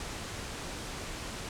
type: low-pass noise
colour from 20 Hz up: pink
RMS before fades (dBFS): -40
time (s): 0-1.49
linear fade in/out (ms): 2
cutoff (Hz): 9300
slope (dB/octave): 24
effects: none